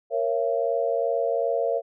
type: tone cluster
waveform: sine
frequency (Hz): 466.4 / 549 / 676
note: A#4 / C#5 / E5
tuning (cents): +1 / -17 / +43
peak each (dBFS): -26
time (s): 0.1-1.82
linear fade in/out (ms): 50
effects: none